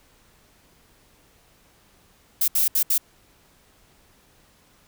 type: noise bursts at uneven times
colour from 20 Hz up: violet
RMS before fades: -20 dBFS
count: 4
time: 2.41-2.48 / 2.55-2.68 / 2.75-2.83 / 2.9-2.98 s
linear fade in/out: 5 ms
effects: pink hiss -58 dBFS RMS until 4.87 s